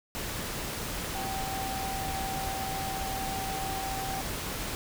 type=tone in noise; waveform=sine; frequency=773 Hz; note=G5; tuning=24 cents flat; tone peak=-34 dBFS; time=1.15-4.21 s; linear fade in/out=0 ms; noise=pink; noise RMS=-35 dBFS; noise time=0.15-4.75 s; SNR=-2 dB; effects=none